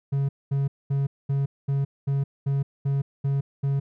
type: tone bursts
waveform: triangle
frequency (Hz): 138.59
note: C#3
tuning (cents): 0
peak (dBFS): -19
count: 10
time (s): 0.12-3.8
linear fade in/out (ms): 10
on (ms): 170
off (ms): 220
effects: none